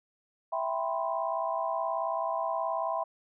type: chord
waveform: sine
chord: C major seventh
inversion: first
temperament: equal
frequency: 659.3 / 784 / 987.8 / 1046.5 Hz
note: E5 / G5 / B5 / C6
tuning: 0 / 0 / 0 / 0 cents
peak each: -32 / -35 / -34 / -36 dBFS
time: 0.52-3.04 s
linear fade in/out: 10 ms
effects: none